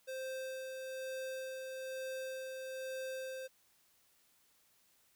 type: tone with tremolo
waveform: square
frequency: 523.3 Hz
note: C5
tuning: in tune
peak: -40 dBFS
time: 0.07-3.48 s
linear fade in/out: 20 ms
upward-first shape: sine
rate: 1.1 Hz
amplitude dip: 30%
effects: white hiss -71 dBFS RMS until 5.15 s